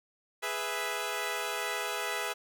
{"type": "chord", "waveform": "10% pulse", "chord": "E major", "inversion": "first", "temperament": "equal", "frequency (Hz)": [415.3, 493.9, 659.3], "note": ["G#4", "B4", "E5"], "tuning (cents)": [0, 0, 0], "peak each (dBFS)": -28, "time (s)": [0.42, 2.34], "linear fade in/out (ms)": 20, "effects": []}